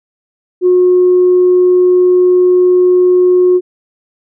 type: tone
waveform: sine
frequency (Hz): 362.3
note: F#4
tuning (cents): -36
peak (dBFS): -4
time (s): 0.61-3.61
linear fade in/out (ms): 50
effects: tanh soft clip ceiling -1 dBFS